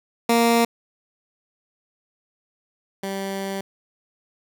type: tone pair in turn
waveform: 15% pulse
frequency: 233.1 / 194.87 Hz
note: A#3 / G3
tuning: 0 / -10 cents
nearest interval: minor third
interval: 310 cents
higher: first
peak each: -9 / -20 dBFS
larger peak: first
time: 0.29-0.65 / 3.03-3.61 s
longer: second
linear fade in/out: 5 ms
effects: none